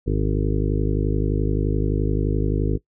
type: harmonic tone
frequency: 51.6 Hz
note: G#1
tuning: 10 cents flat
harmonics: 1 / 2 / 3 / 5 / 6 / 7 / 8 / 9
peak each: -22 / -25 / -27 / -29 / -30 / -30 / -31 / -32 dBFS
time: 0.06-2.78 s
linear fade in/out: 20 ms
effects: noise-tail reverb RT60 0.1 s tail -20 dB re dry